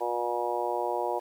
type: harmonic tone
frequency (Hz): 120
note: B2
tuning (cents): -49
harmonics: 3 / 4 / 5 / 6 / 7 / 8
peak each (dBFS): -34 / -34 / -34 / -34 / -34 / -34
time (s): 0-1.2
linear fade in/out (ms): 20
effects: 9-bit